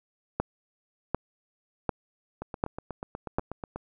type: two click trains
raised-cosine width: 1 ms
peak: -21 / -11 dBFS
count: 12 / 5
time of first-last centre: 2.42-3.76 / 0.4-3.385 s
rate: 8.21 / 1.34 Hz
effects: none